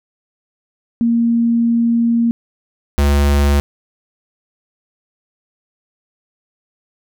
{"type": "tone pair in turn", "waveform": ["sine", "square"], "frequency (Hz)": [233.1, 71.33], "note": ["A#3", "D2"], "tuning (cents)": [0, -50], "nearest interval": "octave + major sixth", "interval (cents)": 2050, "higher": "first", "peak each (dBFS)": -11, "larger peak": "neither", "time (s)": [[1.01, 2.31], [2.98, 3.6]], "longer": "first", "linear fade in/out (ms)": 0, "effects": []}